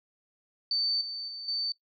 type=tone with level steps; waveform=sine; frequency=4556 Hz; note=C#8; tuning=47 cents sharp; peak=-26 / -35 / -38 / -29 dBFS; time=0.71-1.72 s; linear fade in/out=2 ms; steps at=1.01 / 1.28 / 1.48 s; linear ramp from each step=2 ms; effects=noise-tail reverb RT60 0.1 s tail -18 dB re dry